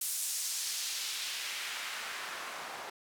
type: noise with band-pass filter sweep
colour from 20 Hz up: white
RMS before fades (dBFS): -38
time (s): 0.01-2.9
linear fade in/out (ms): 5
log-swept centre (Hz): 9600 to 790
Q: 1
effects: none